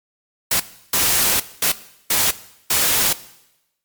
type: noise bursts at uneven times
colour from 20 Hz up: white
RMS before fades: -17 dBFS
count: 5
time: 0.51-0.6 / 0.93-1.4 / 1.62-1.72 / 2.1-2.31 / 2.7-3.13 s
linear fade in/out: 5 ms
effects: noise-tail reverb RT60 0.9 s tail -17 dB re dry + MP3 96 kbps